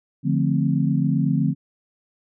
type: chord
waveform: sine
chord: D minor seventh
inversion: none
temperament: equal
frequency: 146.83 / 174.61 / 220 / 261.6 Hz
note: D3 / F3 / A3 / C4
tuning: 0 / 0 / 0 / 0 cents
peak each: -21 / -23 / -25 / -24 dBFS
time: 0.23-1.55 s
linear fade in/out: 50 ms
effects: none